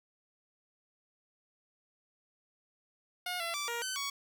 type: tone with pitch steps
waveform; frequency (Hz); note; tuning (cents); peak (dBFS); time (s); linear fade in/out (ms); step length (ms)
10% pulse; 719 / 676 / 1166 / 471.1 / 1523 / 1120; F#5 / E5 / D6 / A#4 / F#6 / C#6; -50 / +43 / -13 / +18 / +50 / +18; -26; 3.26-4.1; 5; 140
effects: none